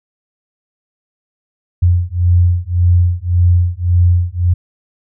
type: beating tone pair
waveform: sine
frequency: 87.31 / 89.11 Hz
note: F2 / F2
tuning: 0 / +35 cents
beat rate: 1.8 Hz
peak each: -12 dBFS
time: 1.82-4.54 s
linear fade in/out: 10 ms
effects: none